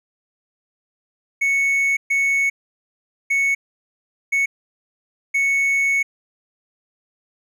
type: tone bursts at uneven times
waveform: triangle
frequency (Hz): 2213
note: C#7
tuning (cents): -3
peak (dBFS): -14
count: 5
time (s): 1.41-1.97 / 2.1-2.5 / 3.3-3.55 / 4.32-4.46 / 5.34-6.03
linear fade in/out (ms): 10
effects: none